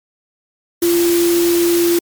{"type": "tone in noise", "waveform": "sine", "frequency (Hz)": 343.8, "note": "F4", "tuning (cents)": -27, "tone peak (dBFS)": -11, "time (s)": [0.82, 1.99], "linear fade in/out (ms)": 5, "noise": "white", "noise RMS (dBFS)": -22, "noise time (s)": [0.82, 1.99], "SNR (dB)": 8, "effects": ["MP3 96 kbps"]}